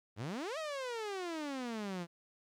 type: exponential two-way sweep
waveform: sawtooth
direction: up then down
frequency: 93.3 to 652 to 166.4 Hz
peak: -34 dBFS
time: 0.16-2.07 s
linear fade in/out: 50 ms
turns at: 0.58 s
effects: low-pass 7000 Hz 12 dB/octave + 12-bit